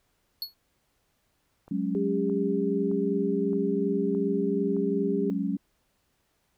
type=tone with exponential decay; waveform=square; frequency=4364 Hz; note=C#8; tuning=28 cents flat; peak=-27 dBFS; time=0.42-0.54 s; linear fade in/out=1 ms; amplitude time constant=25 ms
type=click train; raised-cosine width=1 ms; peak=-35 dBFS; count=6; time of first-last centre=1.68-4.766 s; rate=1.62 Hz
type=chord; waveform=sine; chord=F# suspended second; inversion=none; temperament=equal; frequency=185 / 207.7 / 277.2 Hz; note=F#3 / G#3 / C#4; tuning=0 / 0 / 0 cents; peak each=-30 dBFS; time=1.71-5.57 s; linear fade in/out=5 ms
type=tone; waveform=sine; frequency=401.6 Hz; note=G4; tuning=42 cents sharp; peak=-27 dBFS; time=1.95-5.3 s; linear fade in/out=0 ms
effects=pink hiss -72 dBFS RMS until 6.57 s